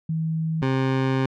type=tone pair in turn; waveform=sine / 20% pulse; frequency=160.6 / 132.55 Hz; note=E3 / C3; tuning=-45 / +23 cents; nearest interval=minor third; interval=332 cents; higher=first; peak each=-22 / -15 dBFS; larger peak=second; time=0.09-0.62 / 0.62-1.26 s; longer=second; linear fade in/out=5 ms; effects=low-pass 3000 Hz 12 dB/octave